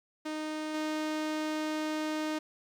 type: tone with level steps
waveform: sawtooth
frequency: 308.9 Hz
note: D#4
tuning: 12 cents flat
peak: -30 / -27 dBFS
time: 0.25-2.39 s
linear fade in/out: 10 ms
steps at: 0.74 s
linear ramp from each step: 5 ms
effects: low-pass 7000 Hz 12 dB/octave + 10-bit